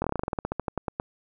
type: slowing click train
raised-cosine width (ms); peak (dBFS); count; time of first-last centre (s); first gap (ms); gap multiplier
1; -13; 18; 0.02-0.999; 22; 1.11
effects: none